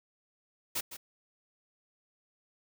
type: noise with echo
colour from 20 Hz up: white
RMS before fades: -33 dBFS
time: 0.75-0.81 s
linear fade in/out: 10 ms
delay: 160 ms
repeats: 1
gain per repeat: -11 dB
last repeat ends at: 0.97 s
effects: none